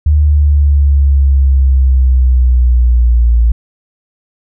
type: exponential sweep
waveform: sine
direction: down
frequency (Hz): 75.4 to 57.3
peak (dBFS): -5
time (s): 0.06-3.52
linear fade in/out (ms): 5
effects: none